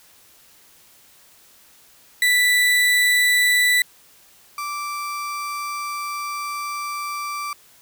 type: tone pair in turn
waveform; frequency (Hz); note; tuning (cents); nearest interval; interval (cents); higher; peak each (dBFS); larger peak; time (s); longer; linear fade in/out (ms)
35% pulse; 1975.5 / 1169.9; B6 / D6; 0 / -7; major sixth; 907; first; -13 / -24; first; 2.22-3.82 / 4.58-7.53; second; 2
effects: white hiss -52 dBFS RMS until 7.81 s